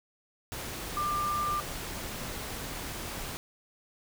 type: tone in noise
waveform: sine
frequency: 1191 Hz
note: D6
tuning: 24 cents sharp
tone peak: -28 dBFS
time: 0.97-1.6 s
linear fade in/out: 0 ms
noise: pink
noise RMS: -38 dBFS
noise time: 0.52-3.37 s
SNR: +7 dB
effects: none